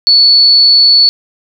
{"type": "tone", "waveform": "sine", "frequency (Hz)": 4435, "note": "C#8", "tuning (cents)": 0, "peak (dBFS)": -3, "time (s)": [0.07, 1.09], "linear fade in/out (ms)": 0, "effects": []}